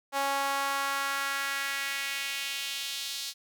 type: tone with high-pass filter sweep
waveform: sawtooth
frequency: 276.6 Hz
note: C#4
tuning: 4 cents flat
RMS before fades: -32 dBFS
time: 0.12-3.34 s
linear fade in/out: 50 ms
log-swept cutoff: 770 to 4200 Hz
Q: 1.9
effects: none